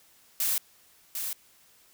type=noise with echo; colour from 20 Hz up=blue; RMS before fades=-27 dBFS; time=0.4-0.58 s; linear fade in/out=2 ms; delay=750 ms; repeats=1; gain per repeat=-6 dB; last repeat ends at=1.33 s; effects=white hiss -60 dBFS RMS until 1.93 s